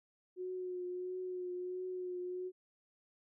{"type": "tone with vibrato", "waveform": "sine", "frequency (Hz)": 363.9, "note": "F#4", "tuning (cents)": -29, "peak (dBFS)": -38, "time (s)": [0.36, 2.52], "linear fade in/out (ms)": 50, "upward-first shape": "triangle", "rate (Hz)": 1.5, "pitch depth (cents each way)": 28, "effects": []}